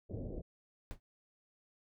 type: low-pass noise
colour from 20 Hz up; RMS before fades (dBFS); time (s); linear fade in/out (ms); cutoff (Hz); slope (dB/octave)
pink; -42; 0.09-0.42; 20; 610; 48
type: noise with exponential decay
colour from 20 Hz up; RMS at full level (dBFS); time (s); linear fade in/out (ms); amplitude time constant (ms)
brown; -36; 0.91-1; 0; 18
effects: none